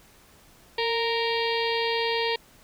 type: harmonic tone with a mistuned harmonic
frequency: 464.8 Hz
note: A#4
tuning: 5 cents flat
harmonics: 1 / 2 / 4 / 5 / 6 / 7 / 8 / 9 / 10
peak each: -27 / -30 / -33 / -34 / -35 / -35 / -36 / -37 / -37 dBFS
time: 0.78-2.36 s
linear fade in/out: 5 ms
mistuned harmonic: 1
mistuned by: -24 cents
effects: pink hiss -55 dBFS RMS until 2.63 s